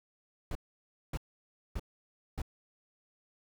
brown noise bursts, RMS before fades -35 dBFS, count 4, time 0.51-2.418 s, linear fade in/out 2 ms, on 42 ms, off 580 ms, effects none

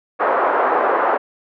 pink band-pass noise, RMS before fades -17 dBFS, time 0.19-1.18 s, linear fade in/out 20 ms, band 440 to 1400 Hz, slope 24 dB/octave, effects none

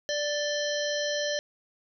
harmonic tone with a mistuned harmonic, 587.3 Hz, D5, in tune, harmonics 1 / 3 / 5 / 7 / 9 / 10, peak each -29 / -34 / -36 / -37 / -39 / -39 dBFS, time 0.09-1.39 s, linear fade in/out 0 ms, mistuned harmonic 5, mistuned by +110 cents, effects none

